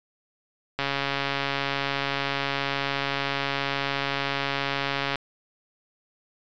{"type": "click train", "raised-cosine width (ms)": 0.3, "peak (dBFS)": -10, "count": 608, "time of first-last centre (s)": [0.79, 5.157], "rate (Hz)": 139, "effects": ["resampled to 16000 Hz"]}